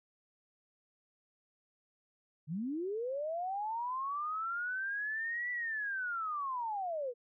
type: linear two-way sweep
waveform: sine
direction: up then down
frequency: 138.59 to 1975.5 to 463.3 Hz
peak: -34 dBFS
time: 2.47-7.14 s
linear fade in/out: 50 ms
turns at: 5.51 s
effects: none